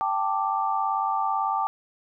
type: chord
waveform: sine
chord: G suspended second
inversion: none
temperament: just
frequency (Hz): 784 / 882 / 1176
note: G5 / A5 / D6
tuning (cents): 0 / +4 / +2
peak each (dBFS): -27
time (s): 0.01-1.67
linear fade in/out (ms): 0
effects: none